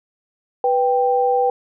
sine tone pair together, 492.7 / 786 Hz, B4 / G5, -4 / +4 cents, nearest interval minor sixth, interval 808 cents, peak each -17 dBFS, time 0.64-1.5 s, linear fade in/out 2 ms, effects none

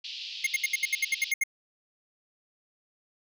pink band-pass noise, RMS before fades -39 dBFS, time 0.04-1.32 s, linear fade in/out 5 ms, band 2700 to 4900 Hz, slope 48 dB/octave
square tone bursts, 2137 Hz, C7, 36 cents sharp, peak -23 dBFS, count 11, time 0.44-1.437 s, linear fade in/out 5 ms, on 27 ms, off 70 ms
effects none

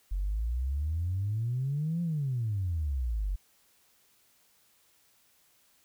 sine exponential two-way sweep, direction up then down, 44.58 to 174.61 to 44.58 Hz, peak -27 dBFS, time 0.11-3.36 s, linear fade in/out 10 ms, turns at 2.02 s, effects tanh soft clip ceiling -23 dBFS + white hiss -66 dBFS RMS until 5.84 s

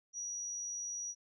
sine tone, 5800 Hz, F#8, 35 cents flat, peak -38 dBFS, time 0.13-1.15 s, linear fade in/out 50 ms, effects none

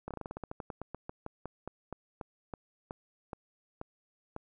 slowing click train, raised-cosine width 1 ms, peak -25 dBFS, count 25, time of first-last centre 0.08-4.364 s, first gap 27 ms, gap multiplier 1.14, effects none

